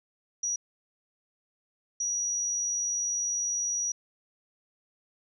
sine tone bursts at uneven times, 5800 Hz, F#8, 35 cents flat, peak -27 dBFS, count 2, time 0.43-0.56 / 2-3.92 s, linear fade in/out 5 ms, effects none

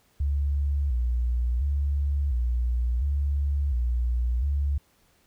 sine tone with vibrato, 65.41 Hz, C2, in tune, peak -22 dBFS, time 0.2-4.78 s, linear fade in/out 5 ms, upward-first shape square, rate 0.71 Hz, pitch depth 140 cents each way, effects pink hiss -64 dBFS RMS until 5.26 s

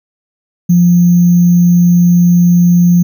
sine tone with sample-and-hold, 174.9 Hz, F3, 3 cents sharp, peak -4 dBFS, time 0.69-3.03 s, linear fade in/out 10 ms, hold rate 6300 Hz, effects none

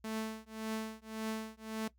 sawtooth tone with tremolo, 220 Hz, A3, in tune, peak -30 dBFS, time 0.04-1.88 s, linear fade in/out 5 ms, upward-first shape triangle, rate 1.8 Hz, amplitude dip 100%, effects noise-tail reverb RT60 0.1 s tail -17 dB re dry + added 60 Hz sine -65 dBFS peak until 1.98 s

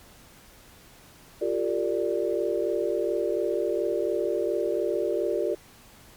sine chord, G minor seventh, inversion third, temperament equal with one note detuned, 349.2 / 392 / 456.3 / 587.3 Hz, F4 / G4 / Bb4 / D5, 0 / 0 / -37 / 0 cents, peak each -29 dBFS, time 1.41-5.55 s, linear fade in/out 10 ms, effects pink hiss -52 dBFS RMS until 6.16 s + MP3 96 kbps

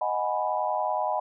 sine chord, G# minor seventh, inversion second, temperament equal, 622.3 / 740 / 830.6 / 987.8 Hz, D#5 / F#5 / G#5 / B5, 0 / 0 / 0 / 0 cents, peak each -30 dBFS, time 0.01-1.2 s, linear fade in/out 5 ms, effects none

